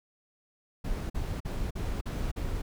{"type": "noise bursts", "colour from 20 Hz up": "brown", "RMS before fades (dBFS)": -32, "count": 6, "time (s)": [0.84, 2.62], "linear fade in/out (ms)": 10, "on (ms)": 260, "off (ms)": 44, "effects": []}